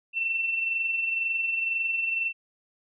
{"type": "tone pair together", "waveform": "sine", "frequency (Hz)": [2670, 2692], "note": ["E7", "E7"], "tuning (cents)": [22, 36], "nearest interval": "unison", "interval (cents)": 14, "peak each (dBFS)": [-36, -25], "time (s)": [0.13, 2.33], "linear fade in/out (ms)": 50, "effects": []}